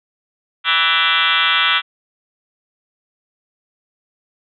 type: tone with frequency modulation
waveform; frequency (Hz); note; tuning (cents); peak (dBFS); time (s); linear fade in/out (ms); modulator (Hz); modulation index
sine; 2352; D7; +2; -12; 0.64-1.82; 50; 172; 7
effects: none